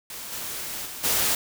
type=noise with level steps; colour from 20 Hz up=white; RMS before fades=-37 / -33 / -37 / -23 dBFS; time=0.1-1.35 s; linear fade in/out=2 ms; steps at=0.31 / 0.85 / 1.03 s; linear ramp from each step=20 ms; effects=none